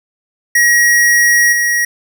square tone with level steps, 1900 Hz, A#6, 33 cents sharp, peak -8 / -12 dBFS, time 0.55-1.85 s, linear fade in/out 5 ms, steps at 1.52 s, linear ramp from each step 10 ms, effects none

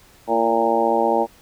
harmonic tone with a mistuned harmonic, 115.2 Hz, A#2, 20 cents flat, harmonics 2 / 3 / 4 / 5 / 6 / 7 / 8, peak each -27 / -24 / -23 / -22 / -26 / -21 / -24 dBFS, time 0.27-1.27 s, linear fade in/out 50 ms, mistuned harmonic 3, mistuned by -34 cents, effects pink hiss -51 dBFS RMS until 1.41 s

